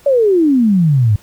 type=exponential sweep; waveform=sine; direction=down; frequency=580 to 99 Hz; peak=-8 dBFS; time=0.06-1.16 s; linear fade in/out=5 ms; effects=pink hiss -46 dBFS RMS until 1.22 s